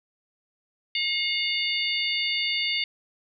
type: harmonic tone with a mistuned harmonic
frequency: 716 Hz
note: F5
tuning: 43 cents sharp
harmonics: 3 / 4 / 5 / 6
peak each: -28 / -29 / -30 / -31 dBFS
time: 0.95-2.84 s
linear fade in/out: 2 ms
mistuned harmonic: 6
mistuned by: +98 cents
effects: none